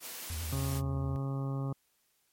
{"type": "high-pass noise", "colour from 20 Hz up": "white", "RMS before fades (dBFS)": -42, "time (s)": [0, 0.82], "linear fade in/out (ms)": 50, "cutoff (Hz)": 190, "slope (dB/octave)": 12}
{"type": "tone with vibrato", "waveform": "triangle", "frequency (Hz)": 81, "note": "E2", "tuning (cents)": -30, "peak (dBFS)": -33, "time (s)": [0.3, 1.16], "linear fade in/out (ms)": 0, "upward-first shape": "sine", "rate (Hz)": 10, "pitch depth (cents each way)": 100}
{"type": "harmonic tone", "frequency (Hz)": 136.3, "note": "C#3", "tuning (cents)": -29, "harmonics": [1, 2, 3, 4, 5, 6, 7, 8, 9], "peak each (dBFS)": [-32, -40, -46, -47, -54, -51, -58, -50, -51], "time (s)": [0.52, 1.73], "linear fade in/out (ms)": 5}
{"effects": ["white hiss -73 dBFS RMS until 2.32 s", "MP3 64 kbps"]}